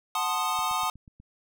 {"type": "chord", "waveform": "square", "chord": "F# diminished seventh", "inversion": "none", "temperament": "equal with one note detuned", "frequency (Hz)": [740, 880, 1046.5, 1237.3], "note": ["F#5", "A5", "C6", "Eb6"], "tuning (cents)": [0, 0, 0, -10], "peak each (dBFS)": [-34, -32, -33, -30], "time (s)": [0.15, 0.9], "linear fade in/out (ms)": 2}
{"type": "click train", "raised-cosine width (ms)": 5, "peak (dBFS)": -37, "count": 6, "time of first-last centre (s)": [0.59, 1.201], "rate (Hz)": 8.19}
{"effects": []}